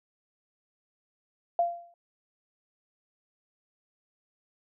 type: tone with exponential decay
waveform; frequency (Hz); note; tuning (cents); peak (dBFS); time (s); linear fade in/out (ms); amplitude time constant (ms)
sine; 690; F5; -21; -19; 1.59-1.94; 2; 75
effects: none